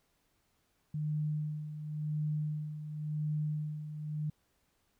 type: tone with tremolo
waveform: sine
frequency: 151.7 Hz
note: D#3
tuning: 44 cents flat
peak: -30 dBFS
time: 0.94-4.3 s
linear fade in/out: 5 ms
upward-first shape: sine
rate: 0.93 Hz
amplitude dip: 65%
effects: pink hiss -75 dBFS RMS until 4.99 s